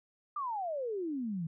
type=exponential sweep; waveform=sine; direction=down; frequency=1222 to 155.56 Hz; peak=-33 dBFS; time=0.36-1.47 s; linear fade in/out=5 ms; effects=none